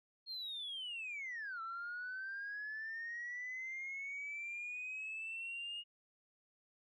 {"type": "linear two-way sweep", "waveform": "sine", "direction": "down then up", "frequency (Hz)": [4279, 1323, 2865], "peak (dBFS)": -40, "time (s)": [0.26, 5.84], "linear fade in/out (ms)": 50, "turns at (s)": 1.61, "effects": ["tanh soft clip ceiling -38 dBFS"]}